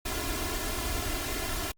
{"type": "noise with comb filter", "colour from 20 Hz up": "pink", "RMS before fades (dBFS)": -32, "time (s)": [0.05, 1.72], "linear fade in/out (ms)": 10, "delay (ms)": 2.9, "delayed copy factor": 0.8, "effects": ["Opus 48 kbps"]}